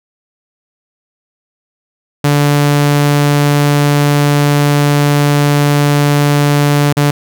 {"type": "tone with dropouts", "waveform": "sawtooth", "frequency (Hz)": 145.1, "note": "D3", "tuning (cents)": -21, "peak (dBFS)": -4, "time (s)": [2.24, 7.11], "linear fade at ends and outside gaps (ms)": 5, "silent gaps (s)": [6.928, 6.968], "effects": []}